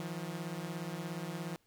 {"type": "beating tone pair", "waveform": "sawtooth", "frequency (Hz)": [160, 177], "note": ["D#3", "F3"], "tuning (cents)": [49, 23], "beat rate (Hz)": 17, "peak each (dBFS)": [-37, -37], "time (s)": [0, 1.56], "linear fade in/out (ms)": 0, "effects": ["pink hiss -73 dBFS RMS until 1.66 s"]}